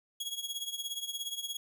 sawtooth tone with tremolo, 3322 Hz, G#7, in tune, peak -29 dBFS, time 0.2-1.57 s, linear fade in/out 5 ms, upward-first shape triangle, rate 17 Hz, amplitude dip 85%, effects none

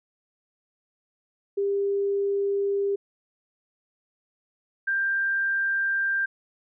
sine tone pair in turn, 399.2 / 1584.9 Hz, G4 / G6, +32 / +19 cents, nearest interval 2 octaves, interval 2387 cents, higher second, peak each -22 dBFS, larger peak neither, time 1.57-2.96 / 4.87-6.26 s, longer neither, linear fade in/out 10 ms, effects none

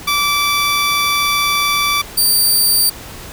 15% pulse tone pair in turn, 1161 / 4644 Hz, D6 / D8, -20 / -20 cents, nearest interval 2 octaves, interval 2400 cents, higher second, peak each -7 / -4 dBFS, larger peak second, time 0.07-2.02 / 2.17-2.9 s, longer first, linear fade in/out 10 ms, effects pink hiss -33 dBFS RMS until 3.32 s

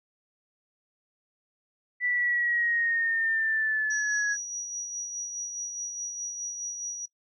sine linear sweep, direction down, 1975.5 to 1661.2 Hz, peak -24 dBFS, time 2-4.37 s, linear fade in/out 50 ms
sine tone with tremolo, 5800 Hz, F#8, 35 cents flat, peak -29 dBFS, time 3.9-7.06 s, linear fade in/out 10 ms, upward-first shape sine, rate 4.8 Hz, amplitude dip 40%
effects noise-tail reverb RT60 0.1 s tail -20 dB re dry

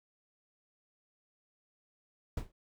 brown noise with exponential decay, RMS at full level -30 dBFS, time 2.37-2.52 s, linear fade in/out 5 ms, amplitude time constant 32 ms, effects none

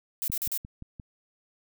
violet noise bursts, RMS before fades -30 dBFS, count 4, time 0.22-0.576 s, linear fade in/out 0 ms, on 59 ms, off 40 ms
click train, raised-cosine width 5 ms, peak -28 dBFS, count 5, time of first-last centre 0.3-0.998 s, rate 5.73 Hz
effects none

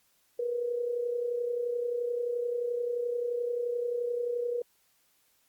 sine tone with amplitude modulation, 481.1 Hz, B4, 45 cents flat, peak -26 dBFS, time 0.39-4.62 s, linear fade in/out 5 ms, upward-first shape sine, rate 31.5 Hz, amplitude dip 55%, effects white hiss -69 dBFS RMS until 5.48 s + Opus 48 kbps

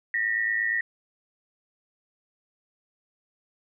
sine tone pair together, 1826 / 1934.6 Hz, A#6 / B6, -36 / -36 cents, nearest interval minor second, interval 100 cents, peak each -26 dBFS, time 0.14-0.81 s, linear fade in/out 2 ms, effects none

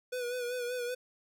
square tone with vibrato, 491.2 Hz, B4, 9 cents flat, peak -34 dBFS, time 0.12-0.95 s, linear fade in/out 10 ms, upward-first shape sine, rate 5.2 Hz, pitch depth 43 cents each way, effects none

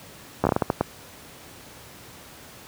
slowing click train, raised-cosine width 1 ms, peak -5 dBFS, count 9, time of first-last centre 0.44-0.81 s, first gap 12 ms, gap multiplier 1.37, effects pink hiss -45 dBFS RMS until 2.67 s + high-pass 80 Hz 12 dB/octave

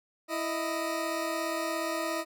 20% pulse tone pair together, 329.7 / 622.3 Hz, E4 / D#5, 0 / 0 cents, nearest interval major seventh, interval 1100 cents, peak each -28 dBFS, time 0.28-2.25 s, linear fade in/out 50 ms, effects none

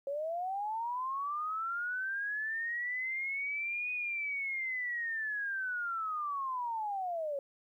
sine linear two-way sweep, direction up then down, 544 to 2489 to 544 Hz, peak -33 dBFS, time 0.07-7.39 s, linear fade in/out 2 ms, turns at 3.92 s, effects 12-bit

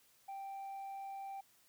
sine tone, 784 Hz, G5, in tune, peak -40 dBFS, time 0.28-1.41 s, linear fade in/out 10 ms, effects tanh soft clip ceiling -42 dBFS + white hiss -69 dBFS RMS until 1.68 s

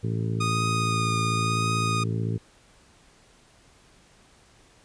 harmonic tone, 55.8 Hz, A1, 25 cents sharp, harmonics 2 / 3 / 4 / 5 / 6 / 7 / 8, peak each -26 / -31 / -37 / -38 / -42 / -38 / -41 dBFS, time 0.03-2.38 s, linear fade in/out 10 ms
sawtooth tone with vibrato, 1235 Hz, D#6, 13 cents flat, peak -22 dBFS, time 0.4-2.04 s, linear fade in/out 10 ms, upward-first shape triangle, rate 0.95 Hz, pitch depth 19 cents each way
effects pink hiss -57 dBFS RMS until 4.84 s + resampled to 22050 Hz

